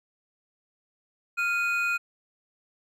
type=tone pair together; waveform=triangle; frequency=1396 / 2487 Hz; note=F6 / D#7; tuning=-1 / -1 cents; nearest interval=minor seventh; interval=1000 cents; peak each=-25 dBFS; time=1.37-1.98 s; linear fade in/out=20 ms; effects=none